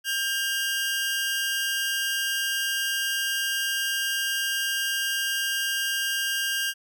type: tone pair together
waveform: sawtooth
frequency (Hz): 1596 / 2844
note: G6 / F7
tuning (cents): +31 / +31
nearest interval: minor seventh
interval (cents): 1000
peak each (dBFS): -23 / -26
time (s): 0.04-6.74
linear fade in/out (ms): 50
effects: none